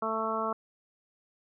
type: harmonic tone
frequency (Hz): 221.5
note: A3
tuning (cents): +12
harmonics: 1 / 2 / 3 / 4 / 5 / 6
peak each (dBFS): -38 / -36 / -35 / -38 / -33 / -35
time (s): 0.02-0.53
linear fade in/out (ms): 5
effects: none

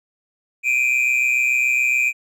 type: tone pair together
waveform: triangle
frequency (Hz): 2362 / 2489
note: D7 / D#7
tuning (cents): +9 / 0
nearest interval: minor second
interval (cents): 91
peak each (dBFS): -17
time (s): 0.63-2.13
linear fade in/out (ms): 50
effects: none

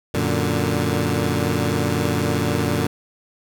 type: chord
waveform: 15% pulse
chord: Gb augmented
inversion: none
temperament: equal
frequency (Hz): 92.5 / 116.54 / 146.83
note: Gb2 / Bb2 / D3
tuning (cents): 0 / 0 / 0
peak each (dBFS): -17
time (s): 0.14-2.87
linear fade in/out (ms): 5
effects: none

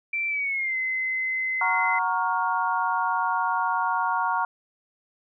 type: tone with pitch glide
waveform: sine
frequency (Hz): 2342 to 2051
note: D7 to C7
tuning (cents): -5 to -35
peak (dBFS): -24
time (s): 0.13-1.99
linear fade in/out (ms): 5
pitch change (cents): -230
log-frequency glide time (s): 0.28-0.77
type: chord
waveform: sine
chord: Gb major seventh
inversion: none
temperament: equal with one note detuned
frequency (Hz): 740 / 932.3 / 1108.7 / 1413.1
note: Gb5 / Bb5 / Db6 / F6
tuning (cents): 0 / 0 / 0 / +20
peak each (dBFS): -30 / -25 / -28 / -29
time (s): 1.61-4.45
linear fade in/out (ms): 2
effects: none

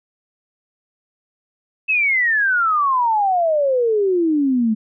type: exponential sweep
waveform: sine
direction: down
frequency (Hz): 2642 to 212.6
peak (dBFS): -14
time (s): 1.88-4.75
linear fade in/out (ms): 20
effects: none

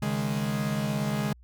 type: chord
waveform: 45% pulse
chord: C# suspended second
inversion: none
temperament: equal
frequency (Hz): 138.59 / 155.56 / 207.7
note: C#3 / D#3 / G#3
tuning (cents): 0 / 0 / 0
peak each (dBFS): -31 / -33 / -29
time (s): 0.02-1.33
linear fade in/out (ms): 5
effects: added 60 Hz sine -50 dBFS peak until 1.43 s

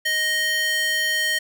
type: tone with high-pass filter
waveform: square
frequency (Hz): 623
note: D#5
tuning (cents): +2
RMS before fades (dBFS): -22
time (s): 0.05-1.39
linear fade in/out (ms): 10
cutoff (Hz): 2100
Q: 2.2
effects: none

